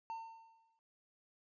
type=tone with exponential decay; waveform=triangle; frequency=905 Hz; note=A5; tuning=48 cents sharp; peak=-37 dBFS; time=0.1-0.79 s; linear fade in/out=0 ms; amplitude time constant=150 ms; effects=resampled to 16000 Hz